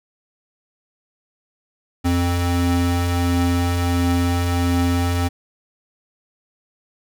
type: tone pair together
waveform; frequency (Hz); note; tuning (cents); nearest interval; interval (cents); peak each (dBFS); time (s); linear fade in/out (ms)
square; 87.15 / 262.9; F2 / C4; -3 / +8; octave + perfect fifth; 1911; -19 / -22; 2.04-5.29; 20
effects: none